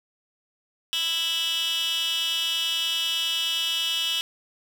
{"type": "tone with high-pass filter", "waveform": "15% pulse", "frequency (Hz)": 329.6, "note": "E4", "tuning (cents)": 0, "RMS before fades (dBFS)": -26, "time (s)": [0.93, 4.21], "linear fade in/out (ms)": 0, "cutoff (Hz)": 3000, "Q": 4.8, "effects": []}